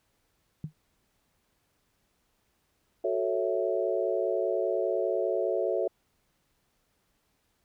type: tone with exponential decay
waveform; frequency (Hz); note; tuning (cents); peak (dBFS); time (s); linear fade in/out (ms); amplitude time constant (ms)
sine; 153.9; D#3; -19; -28; 0.64-0.73; 2; 19
type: chord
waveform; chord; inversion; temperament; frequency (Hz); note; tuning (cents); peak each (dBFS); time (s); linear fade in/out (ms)
sine; F# minor seventh; none; equal; 370 / 440 / 554.4 / 659.3; F#4 / A4 / C#5 / E5; 0 / 0 / 0 / 0; -31; 3.04-5.88; 5
effects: pink hiss -73 dBFS RMS until 7.64 s